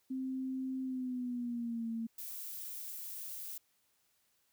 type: tone with pitch glide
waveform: sine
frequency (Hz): 261.6 to 227.7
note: C4 to A#3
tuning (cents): 0 to -40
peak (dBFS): -35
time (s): 0.1-2.07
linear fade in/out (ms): 10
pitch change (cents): -240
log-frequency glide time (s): 0.83-1.88
type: noise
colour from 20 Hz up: violet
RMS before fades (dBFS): -44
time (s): 2.18-3.58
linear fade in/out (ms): 5
effects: white hiss -75 dBFS RMS until 4.52 s